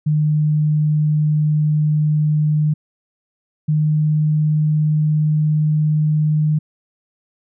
sine tone pair in turn, 151.8 / 152.86 Hz, D#3 / D#3, -42 / -30 cents, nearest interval unison, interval 12 cents, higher second, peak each -13 dBFS, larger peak neither, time 0.06-2.74 / 3.68-6.59 s, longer second, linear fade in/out 10 ms, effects none

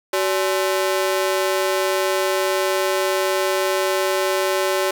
sawtooth ring-modulated tone, 475.1 Hz, A#4, 33 cents sharp, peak -11 dBFS, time 0.13-4.91 s, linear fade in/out 5 ms, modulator 99.2 Hz, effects none

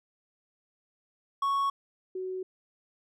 triangle / sine tone pair in turn, 1108.7 / 372.8 Hz, C#6 / F#4, 0 / +13 cents, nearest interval octave + perfect fifth, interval 1887 cents, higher first, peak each -23 / -32 dBFS, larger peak first, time 1.42-1.7 / 2.15-2.43 s, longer neither, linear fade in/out 5 ms, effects none

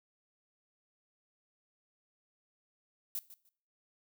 violet noise with echo, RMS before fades -37 dBFS, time 3.15-3.19 s, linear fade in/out 0 ms, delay 150 ms, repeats 2, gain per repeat -15 dB, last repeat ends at 3.49 s, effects noise-tail reverb RT60 0.5 s tail -19 dB re dry

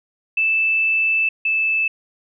sine tone pair in turn, 2637 / 2627 Hz, E7 / E7, 0 / -7 cents, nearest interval unison, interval 7 cents, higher first, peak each -15 / -16 dBFS, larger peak first, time 0.37-1.29 / 1.45-1.88 s, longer first, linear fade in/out 5 ms, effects none

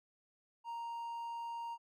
triangle tone, 932.3 Hz, A#5, in tune, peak -38 dBFS, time 0.64-1.78 s, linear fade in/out 50 ms, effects none

